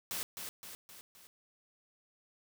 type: noise with echo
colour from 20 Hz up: white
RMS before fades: -38 dBFS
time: 0.11-0.23 s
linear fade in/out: 0 ms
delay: 260 ms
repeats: 4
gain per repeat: -5 dB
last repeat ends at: 1.27 s
effects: none